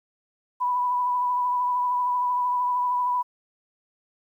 sine tone with vibrato, 987.8 Hz, B5, in tune, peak -21 dBFS, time 0.6-3.23 s, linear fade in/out 20 ms, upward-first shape triangle, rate 13 Hz, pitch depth 26 cents each way, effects 10-bit

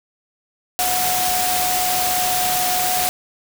sine tone in noise, 730 Hz, F#5, 24 cents flat, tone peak -21 dBFS, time 0.79-3.09 s, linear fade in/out 0 ms, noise white, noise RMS -21 dBFS, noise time 0.79-3.09 s, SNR -3 dB, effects none

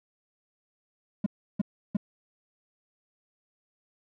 triangle tone bursts, 204.5 Hz, G#3, 26 cents flat, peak -20 dBFS, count 3, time 1.24-1.969 s, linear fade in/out 5 ms, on 23 ms, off 330 ms, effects none

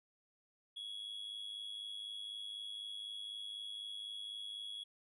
triangle tone with amplitude modulation, 3347 Hz, G#7, 13 cents sharp, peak -39 dBFS, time 0.76-4.84 s, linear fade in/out 10 ms, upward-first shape sine, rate 104 Hz, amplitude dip 60%, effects resampled to 24000 Hz

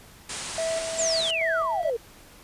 white low-pass noise, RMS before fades -35 dBFS, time 0.29-1.31 s, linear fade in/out 5 ms, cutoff 9600 Hz, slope 96 dB/octave
triangle tone with tremolo, 653 Hz, E5, 17 cents flat, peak -23 dBFS, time 0.58-1.9 s, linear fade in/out 2 ms, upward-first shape square, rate 2.4 Hz, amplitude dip 45%
sine exponential sweep, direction down, 7720 to 440 Hz, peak -24 dBFS, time 0.98-1.97 s, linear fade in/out 10 ms
effects pink hiss -50 dBFS RMS until 2.43 s + resampled to 32000 Hz

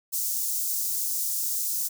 white high-pass noise, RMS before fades -28 dBFS, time 0.12-1.89 s, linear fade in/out 20 ms, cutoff 5700 Hz, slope 24 dB/octave, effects none

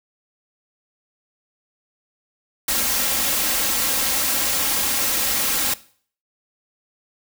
white noise with comb filter, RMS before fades -21 dBFS, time 2.68-5.74 s, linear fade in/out 5 ms, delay 3.7 ms, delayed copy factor +0.55, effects noise-tail reverb RT60 0.5 s tail -19 dB re dry

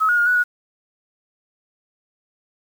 sine tone with pitch steps, 1284 / 1444 / 1423 / 1474 / 1456 Hz, E6 / F#6 / F6 / F#6 / F#6, -46 / -43 / +32 / -7 / -28 cents, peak -14 dBFS, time 0-0.44 s, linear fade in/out 20 ms, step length 88 ms, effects 7-bit

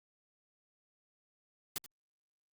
white noise with echo, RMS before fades -36 dBFS, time 1.76-1.78 s, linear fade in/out 0 ms, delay 81 ms, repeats 1, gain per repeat -15 dB, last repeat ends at 1.861 s, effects Opus 48 kbps

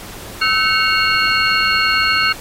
sine tone cluster, 1302 / 1525 / 2200 / 2785 / 4314 Hz, E6 / G6 / C#7 / F7 / C#8, -22 / -48 / -14 / -5 / -48 cents, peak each -19 dBFS, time 0.41-2.33 s, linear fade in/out 10 ms, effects pink hiss -34 dBFS RMS until 2.4 s + AAC 48 kbps

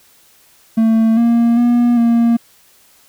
triangle tone with pitch steps, 223.9 / 233.9 / 240 / 233.4 Hz, A3 / A#3 / B3 / A#3, +30 / +6 / -49 / +2 cents, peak -7 dBFS, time 0.77-2.37 s, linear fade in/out 10 ms, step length 400 ms, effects white hiss -50 dBFS RMS until 3.08 s

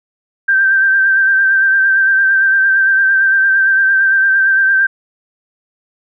sine tone with vibrato, 1568 Hz, G6, in tune, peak -8 dBFS, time 0.48-4.87 s, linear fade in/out 10 ms, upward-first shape sine, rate 8.8 Hz, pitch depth 30 cents each way, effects none

